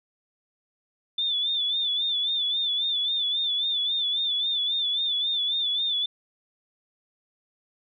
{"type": "tone with vibrato", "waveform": "sine", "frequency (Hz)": 3524, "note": "A7", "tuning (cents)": 2, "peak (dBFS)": -23, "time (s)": [1.18, 6.06], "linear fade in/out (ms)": 5, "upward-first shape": "sine", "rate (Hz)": 3.7, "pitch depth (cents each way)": 70, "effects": []}